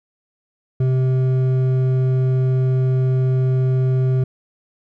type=tone with hard clipping; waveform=triangle; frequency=129.6 Hz; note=C3; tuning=16 cents flat; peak=-16 dBFS; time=0.8-4.24 s; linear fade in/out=5 ms; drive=11 dB; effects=none